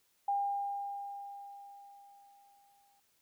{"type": "tone with exponential decay", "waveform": "sine", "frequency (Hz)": 803, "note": "G5", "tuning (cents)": 41, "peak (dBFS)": -28, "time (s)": [0.28, 3], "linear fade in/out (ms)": 5, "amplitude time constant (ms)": 590, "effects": ["white hiss -73 dBFS RMS until 3.21 s"]}